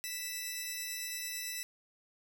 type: tone pair together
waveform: 10% pulse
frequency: 1975.5 / 2637 Hz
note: B6 / E7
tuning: 0 / 0 cents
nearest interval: perfect fourth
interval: 500 cents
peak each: -31 / -32 dBFS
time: 0.04-1.63 s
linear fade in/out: 0 ms
effects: none